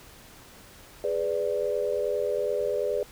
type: chord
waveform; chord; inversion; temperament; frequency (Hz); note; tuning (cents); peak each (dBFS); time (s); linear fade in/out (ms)
sine; G# diminished; none; equal with one note detuned; 415.3 / 497.9 / 587.3; G#4 / B4 / D5; 0 / +14 / 0; -29; 1.04-3.03; 2
effects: pink hiss -50 dBFS RMS until 3.11 s